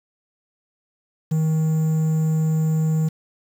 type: tone with quantisation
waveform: triangle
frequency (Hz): 157.9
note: D#3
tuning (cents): +26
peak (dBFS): -15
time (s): 1.31-3.09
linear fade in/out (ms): 10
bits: 7
effects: none